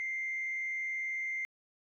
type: tone with frequency modulation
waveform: sine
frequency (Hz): 2093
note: C7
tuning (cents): 0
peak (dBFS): -32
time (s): 0-1.45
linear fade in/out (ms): 0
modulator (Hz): 81.5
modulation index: 0.52
effects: tanh soft clip ceiling -29 dBFS